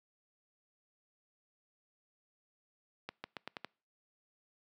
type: accelerating click train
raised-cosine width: 0.3 ms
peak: -24 dBFS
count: 6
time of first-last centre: 3.09-3.646 s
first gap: 150 ms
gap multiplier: 0.85
effects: noise-tail reverb RT60 0.4 s tail -26 dB re dry + high-pass 150 Hz 12 dB/octave